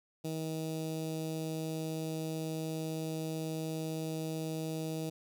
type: tone with notch filter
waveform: 15% pulse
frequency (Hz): 159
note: D#3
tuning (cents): +38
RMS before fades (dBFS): -37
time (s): 0.24-5.1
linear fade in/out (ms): 10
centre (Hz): 1600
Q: 0.51
effects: none